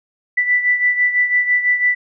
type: beating tone pair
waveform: sine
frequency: 1975.5 / 1981.5 Hz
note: B6 / B6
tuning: 0 / +5 cents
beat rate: 6 Hz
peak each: -14 / -20 dBFS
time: 0.37-1.95 s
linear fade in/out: 10 ms
effects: none